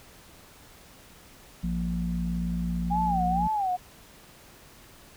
harmonic tone, 58.27 Hz, A#1, in tune, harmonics 1 / 3 / 4, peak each -31 / -28 / -37 dBFS, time 1.63-3.48 s, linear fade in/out 10 ms
sine tone with vibrato, 795 Hz, G5, 24 cents sharp, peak -24 dBFS, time 2.9-3.77 s, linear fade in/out 20 ms, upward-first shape sine, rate 2.1 Hz, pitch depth 160 cents each way
effects pink hiss -52 dBFS RMS until 5.16 s

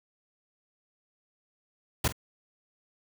pink noise with echo, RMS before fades -25 dBFS, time 2.04-2.08 s, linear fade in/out 5 ms, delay 45 ms, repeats 1, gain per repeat -14 dB, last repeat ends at 2.125 s, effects none

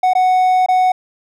triangle tone with dropouts, 740 Hz, F#5, in tune, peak -8 dBFS, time 0.03-0.92 s, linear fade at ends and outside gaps 5 ms, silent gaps 0.135-0.151 / 0.662-0.685 s, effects none

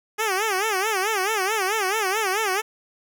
10% pulse tone with vibrato, 406.8 Hz, G#4, 36 cents flat, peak -13 dBFS, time 0.18-2.62 s, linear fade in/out 20 ms, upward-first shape sine, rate 4.6 Hz, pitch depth 170 cents each way, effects none

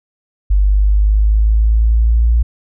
sine exponential sweep, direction up, 48.96 to 58.27 Hz, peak -8 dBFS, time 0.5-2.43 s, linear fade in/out 10 ms, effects none

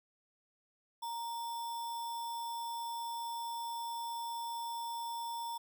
sine tone with sample-and-hold, 932.3 Hz, A#5, in tune, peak -37 dBFS, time 1.02-5.58 s, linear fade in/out 10 ms, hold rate 4410 Hz, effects none

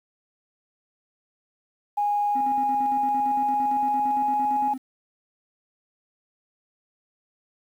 sine tone with pitch glide, 824 to 834.5 Hz, G#5 to G#5, -14 to +8 cents, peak -20 dBFS, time 1.97-4.74 s, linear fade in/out 10 ms, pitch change +22 cents, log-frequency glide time 2.81-4.46 s
triangle tone with tremolo, 261.6 Hz, C4, in tune, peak -28 dBFS, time 2.35-4.78 s, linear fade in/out 10 ms, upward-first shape square, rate 8.8 Hz, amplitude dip 65%
effects tanh soft clip ceiling -14 dBFS + 9-bit

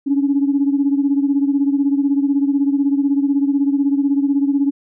sine beating tone pair, 277.2 / 293.2 Hz, C#4 / D4, 0 / -3 cents, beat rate 16 Hz, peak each -14 / -19 dBFS, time 0.06-4.71 s, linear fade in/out 20 ms, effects tanh soft clip ceiling -6 dBFS

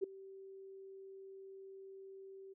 sine tone with ADSR envelope, 386.8 Hz, G4, 23 cents flat, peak -30 dBFS, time 0.01-2.54 s, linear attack 27 ms, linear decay 7 ms, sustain -20 dB, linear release 18 ms, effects none

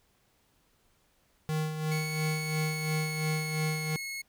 square tone with tremolo, 155.56 Hz, D#3, in tune, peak -28 dBFS, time 1.49-3.96 s, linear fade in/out 0 ms, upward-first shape sine, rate 2.9 Hz, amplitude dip 55%
sawtooth tone with pitch glide, 2217 to 2179 Hz, C#7 to C#7, 0 to -30 cents, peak -32 dBFS, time 1.91-4.22 s, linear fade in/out 10 ms, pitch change -30 cents, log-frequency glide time 2.3-3.92 s
effects pink hiss -69 dBFS RMS until 4.28 s

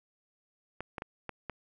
clicks, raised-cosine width 0.5 ms, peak -22 dBFS, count 5, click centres 0.806 / 0.982 / 1.021 / 1.293 / 1.497 s, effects none

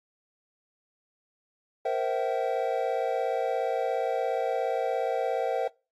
triangle chord, C dominant seventh, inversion third, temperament equal with one note detuned, 466.2 / 523.3 / 659.3 / 766.1 Hz, Bb4 / C5 / E5 / G5, 0 / 0 / 0 / -40 cents, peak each -29 dBFS, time 1.85-5.68 s, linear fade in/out 5 ms, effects noise-tail reverb RT60 0.3 s tail -24 dB re dry + AAC 64 kbps

